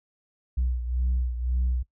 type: beating tone pair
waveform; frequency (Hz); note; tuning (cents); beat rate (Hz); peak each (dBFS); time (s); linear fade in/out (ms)
sine; 61.74 / 63.64; B1 / C2; 0 / -47; 1.9; -23 / -29; 0.57-1.83; 10
effects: noise-tail reverb RT60 0.1 s tail -19 dB re dry + tanh soft clip ceiling -19 dBFS